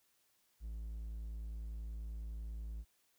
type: tone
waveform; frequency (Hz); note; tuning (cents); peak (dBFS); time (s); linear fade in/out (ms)
triangle; 55.1; A1; +3; -39; 0.6-2.85; 50
effects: white hiss -75 dBFS RMS until 3.18 s